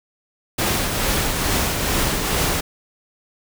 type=noise with tremolo; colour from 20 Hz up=pink; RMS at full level=-19 dBFS; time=0.58-2.61 s; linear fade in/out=10 ms; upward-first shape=triangle; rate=2.3 Hz; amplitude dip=40%; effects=none